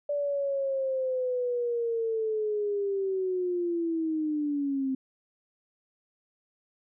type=linear sweep; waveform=sine; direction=down; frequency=582 to 261.6 Hz; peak=-26 dBFS; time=0.09-4.95 s; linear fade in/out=5 ms; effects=none